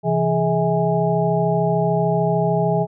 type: tone cluster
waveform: sine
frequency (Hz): 134.1 / 167.5 / 418.3 / 645 / 826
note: C3 / E3 / G#4 / E5 / G#5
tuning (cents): +43 / +28 / +12 / -38 / -10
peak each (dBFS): -25 / -20 / -22 / -22 / -24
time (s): 0.03-2.87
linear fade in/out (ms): 50
effects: none